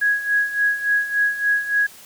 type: tone with tremolo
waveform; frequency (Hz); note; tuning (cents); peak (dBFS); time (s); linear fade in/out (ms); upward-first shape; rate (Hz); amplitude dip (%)
sine; 1661.2; G#6; 0; -14; 0.01-1.87; 10; sine; 3.5; 75
effects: white hiss -44 dBFS RMS until 2.05 s